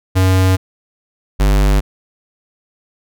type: tone pair in turn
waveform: square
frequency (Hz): 93.7 / 49.64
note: F#2 / G1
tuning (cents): +22 / +22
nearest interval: major seventh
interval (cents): 1100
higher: first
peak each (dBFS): -10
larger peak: neither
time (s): 0.15-0.57 / 1.39-1.81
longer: neither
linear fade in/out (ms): 20
effects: none